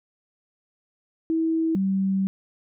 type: tone pair in turn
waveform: sine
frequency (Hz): 324.3 / 192.83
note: E4 / G3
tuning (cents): -28 / -28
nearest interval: major sixth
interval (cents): 900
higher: first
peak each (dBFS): -20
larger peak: neither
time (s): 1.3-1.75 / 1.75-2.27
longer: second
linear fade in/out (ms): 0
effects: none